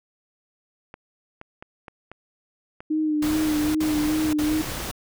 clicks, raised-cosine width 0.5 ms, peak -24 dBFS, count 6, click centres 0.941 / 1.414 / 1.625 / 1.882 / 2.116 / 2.805 s
sine tone with vibrato, 306 Hz, D#4, 29 cents flat, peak -20 dBFS, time 2.9-4.62 s, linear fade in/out 10 ms, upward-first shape sine, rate 2.5 Hz, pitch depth 33 cents each way
pink noise bursts, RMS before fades -31 dBFS, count 3, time 3.22-4.914 s, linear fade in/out 5 ms, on 530 ms, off 52 ms
effects none

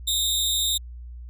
sawtooth tone with amplitude modulation, 3705 Hz, A#7, 11 cents flat, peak -15 dBFS, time 0.07-0.78 s, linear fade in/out 10 ms, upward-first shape sine, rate 233 Hz, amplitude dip 75%, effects added 60 Hz sine -36 dBFS peak until 1.29 s

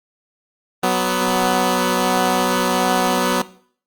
10% pulse tone pair together, 185.8 / 248.2 Hz, F#3 / B3, +7 / +9 cents, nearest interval perfect fourth, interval 502 cents, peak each -10 dBFS, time 0.83-3.42 s, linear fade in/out 5 ms, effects noise-tail reverb RT60 0.5 s tail -17 dB re dry + Opus 32 kbps

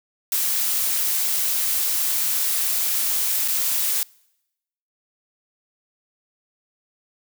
blue noise with dropouts, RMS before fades -22 dBFS, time 0.32-4.03 s, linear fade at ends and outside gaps 1 ms, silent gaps 3.478-3.483 s, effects noise-tail reverb RT60 0.9 s tail -26 dB re dry

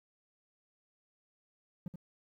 triangle tone with echo, 175.4 Hz, F3, 8 cents sharp, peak -34 dBFS, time 1.86-1.88 s, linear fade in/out 2 ms, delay 78 ms, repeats 1, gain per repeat -5 dB, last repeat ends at 1.958 s, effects 12-bit

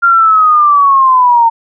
sine linear sweep, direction down, 1396.9 to 907 Hz, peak -4 dBFS, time 0.02-1.5 s, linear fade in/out 20 ms, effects none

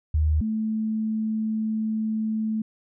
sine tone pair in turn, 77.1 / 218.6 Hz, D#2 / A3, -15 / -11 cents, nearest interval octave + tritone, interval 1804 cents, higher second, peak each -18 / -23 dBFS, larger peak first, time 0.14-0.41 / 0.41-2.62 s, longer second, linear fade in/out 5 ms, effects none

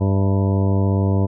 harmonic tone with a mistuned harmonic, 98 Hz, G2, in tune, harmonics 1 / 2 / 3 / 4 / 5 / 6 / 7 / 9 / 10, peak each -16 / -22 / -26 / -28 / -30 / -32 / -33 / -35 / -36 dBFS, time 0-1.27 s, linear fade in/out 20 ms, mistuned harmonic 7, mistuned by -34 cents, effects none

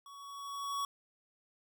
square tone with level ramp, 1122 Hz, C#6, 21 cents sharp, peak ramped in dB -51 to -33 dBFS, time 0.06-0.85 s, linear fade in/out 2 ms, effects none

